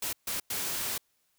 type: noise bursts at uneven times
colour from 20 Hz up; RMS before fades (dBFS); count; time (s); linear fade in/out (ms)
white; -33; 3; 0.02-0.13 / 0.27-0.4 / 0.5-0.98; 5
effects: white hiss -73 dBFS RMS until 1.38 s